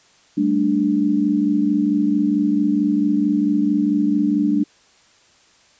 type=chord; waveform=sine; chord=G suspended second; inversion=none; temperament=just; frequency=196 / 220.5 / 294 Hz; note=G3 / A3 / D4; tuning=0 / +4 / +2 cents; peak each=-22 / -21 / -17 dBFS; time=0.37-4.64 s; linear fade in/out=10 ms; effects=white hiss -54 dBFS RMS until 5.79 s + resampled to 16000 Hz